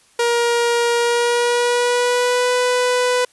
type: tone with pitch glide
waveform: sawtooth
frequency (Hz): 473 to 496.8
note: A#4 to B4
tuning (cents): +25 to +10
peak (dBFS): -11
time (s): 0.19-3.25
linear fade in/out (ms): 5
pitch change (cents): +85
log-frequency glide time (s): 0.97-2.52
effects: white hiss -54 dBFS RMS until 3.32 s + resampled to 24000 Hz